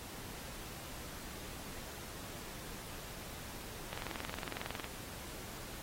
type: click train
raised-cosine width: 0.3 ms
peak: -23 dBFS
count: 21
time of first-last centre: 3.93-4.843 s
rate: 21.9 Hz
effects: pink hiss -48 dBFS RMS until 5.82 s + AAC 48 kbps